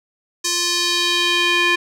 square tone with band-pass filter sweep, 349.2 Hz, F4, in tune, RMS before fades -18 dBFS, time 0.44-1.76 s, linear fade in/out 10 ms, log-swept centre 6100 to 2300 Hz, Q 1.9, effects none

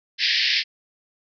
white band-pass noise, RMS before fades -21 dBFS, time 0.18-0.64 s, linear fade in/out 50 ms, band 1700 to 5200 Hz, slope 96 dB/octave, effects none

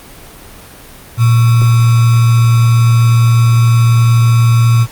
sine tone with sample-and-hold, 116.54 Hz, A#2, in tune, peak -5 dBFS, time 1.17-4.87 s, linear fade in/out 50 ms, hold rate 1225 Hz, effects pink hiss -35 dBFS RMS until 4.91 s + Opus 32 kbps

